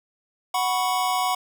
square chord, F# suspended fourth, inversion none, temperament just, 740 / 986.7 / 1110 Hz, F#5 / B5 / C#6, 0 / -2 / +2 cents, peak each -25 / -27 / -28 dBFS, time 0.54-1.35 s, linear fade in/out 5 ms, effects none

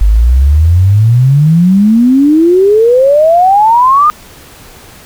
sine exponential sweep, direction up, 48.95 to 1239 Hz, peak -3 dBFS, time 0.01-4.1 s, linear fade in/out 0 ms, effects pink hiss -35 dBFS RMS until 5.05 s

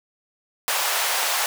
pink high-pass noise, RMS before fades -23 dBFS, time 0.68-1.46 s, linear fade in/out 0 ms, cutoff 670 Hz, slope 24 dB/octave, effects none

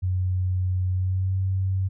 sine tone with pitch glide, 92 to 94.97 Hz, F#2 to F#2, -9 to +46 cents, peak -21 dBFS, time 0.02-1.89 s, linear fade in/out 20 ms, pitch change +55 cents, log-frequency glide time 0.91-1.37 s, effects none

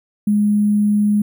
sine tone with sample-and-hold, 207.7 Hz, G#3, in tune, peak -12 dBFS, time 0.27-1.22 s, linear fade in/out 5 ms, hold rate 11025 Hz, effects none

